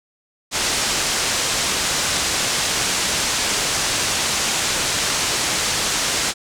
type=low-pass noise; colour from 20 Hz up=white; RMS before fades=-21 dBFS; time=0.51-6.34 s; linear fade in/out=50 ms; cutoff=8100 Hz; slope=24 dB/octave; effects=none